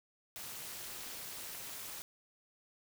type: noise with amplitude modulation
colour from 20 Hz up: white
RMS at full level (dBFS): -42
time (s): 0.36-2.02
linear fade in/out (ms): 0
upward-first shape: sine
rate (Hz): 277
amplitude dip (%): 75
effects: none